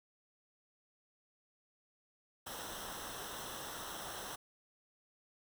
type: noise with comb filter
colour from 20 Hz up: pink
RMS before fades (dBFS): -45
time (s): 2.46-4.36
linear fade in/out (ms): 10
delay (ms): 0.43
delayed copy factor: -0.75
effects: none